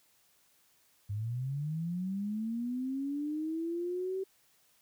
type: linear sweep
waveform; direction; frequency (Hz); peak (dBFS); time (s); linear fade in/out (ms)
sine; up; 98.5 to 386.2; -32; 1.09-4.24; 10
effects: white hiss -68 dBFS RMS until 4.81 s + high-pass 60 Hz 12 dB/octave